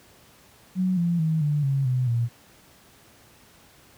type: tone with pitch steps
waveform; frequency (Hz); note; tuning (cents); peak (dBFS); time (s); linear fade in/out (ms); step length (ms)
sine; 185 / 171.62 / 159.2 / 147.69 / 137 / 127.09 / 117.9; F#3 / F3 / D#3 / D3 / C#3 / C3 / A#2; 0 / -30 / +40 / +10 / -20 / -50 / +20; -20; 0.75-2.29; 50; 220
effects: pink hiss -54 dBFS RMS until 3.97 s + high-pass 60 Hz 12 dB/octave